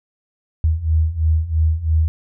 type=beating tone pair; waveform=sine; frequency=77.78 / 80.78 Hz; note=D#2 / E2; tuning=0 / -35 cents; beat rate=3 Hz; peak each=-19 / -16 dBFS; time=0.64-2.08 s; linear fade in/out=0 ms; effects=none